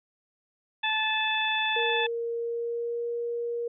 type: harmonic tone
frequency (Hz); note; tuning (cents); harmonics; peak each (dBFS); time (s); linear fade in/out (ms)
871; A5; -18; 1 / 2 / 3 / 4; -30 / -30 / -30 / -30; 0.83-2.07; 10
type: tone with pitch glide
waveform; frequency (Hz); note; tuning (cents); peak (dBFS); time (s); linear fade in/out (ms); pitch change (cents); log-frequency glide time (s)
sine; 466.2 to 472.2; A#4 to A#4; 0 to +22; -28; 1.76-3.68; 5; +22; 2.33-3.06
effects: none